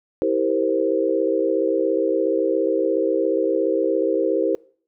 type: chord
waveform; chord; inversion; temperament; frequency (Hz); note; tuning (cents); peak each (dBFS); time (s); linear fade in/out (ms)
sine; C dominant seventh; first; equal with one note detuned; 324.7 / 392 / 466.2 / 523.3; E4 / G4 / Bb4 / C5; -26 / 0 / 0 / 0; -23; 0.22-4.55; 0
effects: noise-tail reverb RT60 0.5 s tail -24 dB re dry